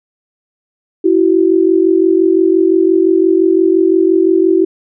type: tone pair together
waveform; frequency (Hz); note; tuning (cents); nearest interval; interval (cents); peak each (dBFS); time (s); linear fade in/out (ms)
sine; 331.6 / 377.4; E4 / F#4; +10 / +34; major second; 224; -10; 1.04-4.65; 10
effects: none